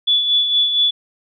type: tone with tremolo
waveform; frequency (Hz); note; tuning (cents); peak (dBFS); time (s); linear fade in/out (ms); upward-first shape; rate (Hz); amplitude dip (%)
sine; 3441; A7; -39; -11; 0.07-0.91; 10; sine; 4.3; 50
effects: none